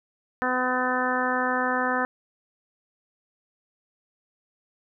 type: harmonic tone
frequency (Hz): 253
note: B3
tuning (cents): +42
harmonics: 1 / 2 / 3 / 4 / 5 / 6 / 7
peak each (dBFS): -30 / -30 / -30 / -30 / -30 / -30 / -30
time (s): 0.42-2.05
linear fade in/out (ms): 0
effects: none